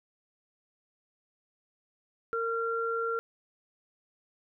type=tone pair together; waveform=sine; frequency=459 / 1375.4 Hz; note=A#4 / F6; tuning=-27 / -27 cents; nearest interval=octave + perfect fifth; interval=1900 cents; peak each=-31 / -31 dBFS; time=2.33-3.19 s; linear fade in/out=0 ms; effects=none